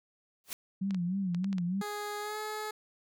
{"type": "noise with exponential growth", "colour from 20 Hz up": "white", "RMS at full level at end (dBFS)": -34, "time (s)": [0.44, 0.53], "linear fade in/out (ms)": 0, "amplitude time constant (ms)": 18}
{"type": "tone with vibrato", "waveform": "sine", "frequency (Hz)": 185, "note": "F#3", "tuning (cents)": 0, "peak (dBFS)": -29, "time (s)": [0.81, 1.82], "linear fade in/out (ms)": 10, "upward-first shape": "sine", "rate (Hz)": 3.3, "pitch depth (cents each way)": 120}
{"type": "clicks", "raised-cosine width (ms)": 0.2, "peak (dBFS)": -27, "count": 6, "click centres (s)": [0.908, 0.946, 1.347, 1.444, 1.529, 1.583]}
{"type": "tone with pitch glide", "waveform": "15% pulse", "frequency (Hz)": [415.3, 427.5], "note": ["G#4", "A4"], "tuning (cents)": [0, -50], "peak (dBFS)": -29, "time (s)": [1.81, 2.71], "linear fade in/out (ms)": 5, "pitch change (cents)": 50, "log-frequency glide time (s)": [2.2, 2.38]}
{"effects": []}